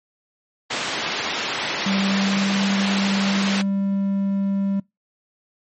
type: band-pass noise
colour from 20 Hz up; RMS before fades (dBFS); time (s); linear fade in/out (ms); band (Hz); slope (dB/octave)
white; -26; 0.7-3.62; 10; 170 to 3600; 12
type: tone with pitch glide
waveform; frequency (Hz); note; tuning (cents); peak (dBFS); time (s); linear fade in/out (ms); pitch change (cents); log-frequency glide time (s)
triangle; 195.2 to 196.78; G3 to G3; -7 to +7; -17; 1.86-4.8; 5; +14; 1.96-2.48
effects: noise-tail reverb RT60 0.2 s tail -25 dB re dry + MP3 32 kbps